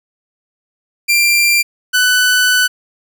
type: tone pair in turn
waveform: sawtooth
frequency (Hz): 2374 / 1495.5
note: D7 / F#6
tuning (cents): +18 / +18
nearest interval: minor sixth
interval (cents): 800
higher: first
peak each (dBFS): -6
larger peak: neither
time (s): 1.08-1.63 / 1.93-2.68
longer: second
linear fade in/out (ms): 20
effects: none